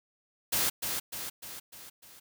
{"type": "noise with echo", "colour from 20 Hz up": "white", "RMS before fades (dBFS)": -28, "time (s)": [0.52, 0.7], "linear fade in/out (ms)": 10, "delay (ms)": 300, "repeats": 5, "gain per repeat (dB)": -5, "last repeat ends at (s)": 2.2, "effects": []}